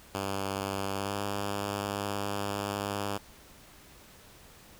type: tone with pitch glide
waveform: 5% pulse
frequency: 98 to 101.1 Hz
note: G2 to G#2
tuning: 0 to -46 cents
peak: -20 dBFS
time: 0.14-3.18 s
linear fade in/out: 10 ms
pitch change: +54 cents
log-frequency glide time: 0.92-1.2 s
effects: pink hiss -54 dBFS RMS until 4.79 s